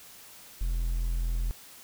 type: tone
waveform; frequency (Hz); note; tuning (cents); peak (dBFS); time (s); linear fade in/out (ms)
triangle; 42.08; E1; +36; -24; 0.61-1.51; 0
effects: white hiss -50 dBFS RMS until 1.83 s